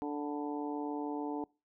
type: harmonic tone with a mistuned harmonic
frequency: 146.83 Hz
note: D3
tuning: in tune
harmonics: 2 / 3 / 4 / 5 / 6 / 7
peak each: -36 / -41 / -50 / -44 / -43 / -52 dBFS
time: 0.02-1.44 s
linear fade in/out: 0 ms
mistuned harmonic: 7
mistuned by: -64 cents
effects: noise-tail reverb RT60 0.3 s tail -25 dB re dry